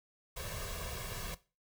pink noise with comb filter, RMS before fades -41 dBFS, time 0.36-1.35 s, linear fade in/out 10 ms, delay 1.8 ms, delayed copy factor +0.75, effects noise-tail reverb RT60 0.3 s tail -17 dB re dry

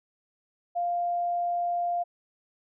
sine tone, 698.5 Hz, F5, in tune, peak -25 dBFS, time 0.75-2.04 s, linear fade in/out 20 ms, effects none

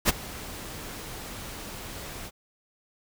pink noise with ADSR envelope, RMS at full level -18 dBFS, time 0.05-2.31 s, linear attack 40 ms, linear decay 21 ms, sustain -21 dB, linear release 45 ms, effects none

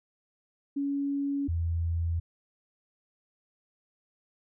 sine tone pair in turn, 280.9 / 83.8 Hz, C#4 / E2, +23 / +29 cents, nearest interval octave + major sixth, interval 2094 cents, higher first, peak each -27 / -26 dBFS, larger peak second, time 0.76-1.48 / 1.48-2.2 s, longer neither, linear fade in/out 10 ms, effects none

